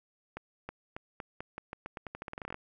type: accelerating click train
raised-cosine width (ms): 0.5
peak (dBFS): -24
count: 21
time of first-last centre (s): 0.37-2.544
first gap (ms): 320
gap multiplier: 0.86
effects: none